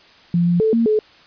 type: tone with pitch steps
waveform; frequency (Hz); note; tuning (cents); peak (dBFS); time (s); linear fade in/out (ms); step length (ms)
sine; 172.6 / 174 / 439.8 / 230.4 / 429.1; F3 / F3 / A4 / A#3 / A4; -20 / -6 / -1 / -20 / -43; -13; 0.34-0.99; 2; 130
effects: white hiss -48 dBFS RMS until 1.26 s + resampled to 11025 Hz